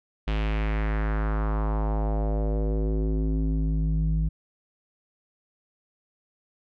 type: tone with low-pass filter sweep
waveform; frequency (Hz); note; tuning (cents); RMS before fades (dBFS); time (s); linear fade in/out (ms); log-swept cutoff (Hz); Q
square; 53.1; G#1; +39; -25; 0.27-4.29; 10; 3100 to 140; 2.3
effects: none